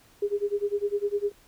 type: tone with tremolo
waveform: sine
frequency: 408.1 Hz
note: G#4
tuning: 30 cents flat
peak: -21 dBFS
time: 0.22-1.32 s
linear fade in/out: 5 ms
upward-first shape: sine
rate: 9.9 Hz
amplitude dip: 95%
effects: pink hiss -58 dBFS RMS until 1.47 s